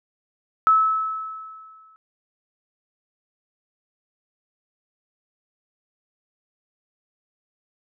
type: tone with exponential decay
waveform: sine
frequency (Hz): 1300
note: E6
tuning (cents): -24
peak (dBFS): -11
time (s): 0.67-1.96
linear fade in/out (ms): 0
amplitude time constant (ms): 280
effects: none